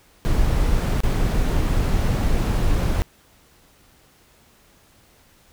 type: noise with dropouts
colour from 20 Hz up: brown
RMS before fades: -19 dBFS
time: 0.25-3.02 s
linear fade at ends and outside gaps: 0 ms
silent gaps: 1.004-1.034 s
effects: pink hiss -55 dBFS RMS until 5.52 s